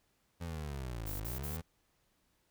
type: linear two-way sweep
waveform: 25% pulse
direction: down then up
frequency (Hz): 87.31 to 48.46 to 84.5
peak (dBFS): -35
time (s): 0.4-1.62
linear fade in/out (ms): 20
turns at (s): 1.15
type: noise bursts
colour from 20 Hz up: violet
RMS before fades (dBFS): -44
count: 3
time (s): 1.06-1.57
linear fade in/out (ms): 10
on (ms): 140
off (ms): 45
effects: pink hiss -75 dBFS RMS until 2.5 s